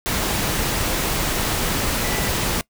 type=tone in noise; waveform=sine; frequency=1975.5 Hz; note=B6; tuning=in tune; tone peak=-32 dBFS; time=2.04-2.28 s; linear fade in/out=0 ms; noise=pink; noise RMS=-22 dBFS; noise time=0.06-2.61 s; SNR=-13 dB; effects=noise-tail reverb RT60 0.1 s tail -22 dB re dry